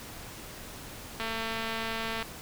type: click train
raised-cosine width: 0.3 ms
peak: -18 dBFS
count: 232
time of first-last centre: 1.2-2.227 s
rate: 225 Hz
effects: pink hiss -44 dBFS RMS until 2.41 s